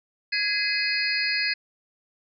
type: tone cluster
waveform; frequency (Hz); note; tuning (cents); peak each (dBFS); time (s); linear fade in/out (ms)
sine; 1666 / 2046 / 2529 / 4293 / 4871; G#6 / C7 / D#7 / C8 / D#8; +5 / -39 / +28 / +44 / -38; -29; 0.32-1.54; 10
effects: none